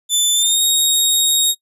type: tone with pitch glide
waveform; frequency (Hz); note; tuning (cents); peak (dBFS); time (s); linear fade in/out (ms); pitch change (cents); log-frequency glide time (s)
20% pulse; 3520 to 3751; A7 to A#7; 0 to +10; -7; 0.09-1.55; 50; +110; 0.34-0.62
effects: noise-tail reverb RT60 0.1 s tail -22 dB re dry